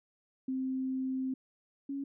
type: tone pair in turn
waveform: sine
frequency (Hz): 261.6 / 277.2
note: C4 / C#4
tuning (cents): 0 / 0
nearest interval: minor second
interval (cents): 100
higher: second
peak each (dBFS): -31 / -34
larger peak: first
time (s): 0.48-1.34 / 1.89-2.04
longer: first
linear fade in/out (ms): 5
effects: none